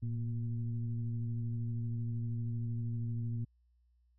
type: tone with frequency modulation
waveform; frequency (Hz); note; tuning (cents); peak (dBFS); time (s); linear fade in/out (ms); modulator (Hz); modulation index
sine; 114.6; A#2; -29; -33; 0.02-3.45; 10; 121; 0.6
effects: added 60 Hz sine -67 dBFS peak until 4.18 s